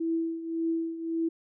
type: tone with tremolo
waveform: sine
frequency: 329 Hz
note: E4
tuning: 3 cents flat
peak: -24 dBFS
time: 0-1.29 s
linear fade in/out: 10 ms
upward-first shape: triangle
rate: 1.8 Hz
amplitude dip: 75%
effects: none